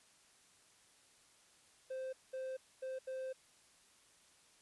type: tone bursts at uneven times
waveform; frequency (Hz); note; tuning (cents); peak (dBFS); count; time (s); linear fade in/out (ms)
triangle; 522; C5; -4; -38; 4; 1.9-2.13 / 2.33-2.57 / 2.82-2.99 / 3.07-3.33; 10
effects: white hiss -67 dBFS RMS until 4.61 s + resampled to 24000 Hz